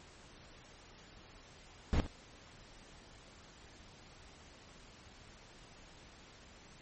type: noise with echo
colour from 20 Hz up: brown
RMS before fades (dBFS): -29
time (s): 1.93-2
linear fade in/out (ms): 0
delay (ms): 63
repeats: 1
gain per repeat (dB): -13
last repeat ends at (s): 2.063
effects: pink hiss -57 dBFS RMS until 6.81 s + MP3 32 kbps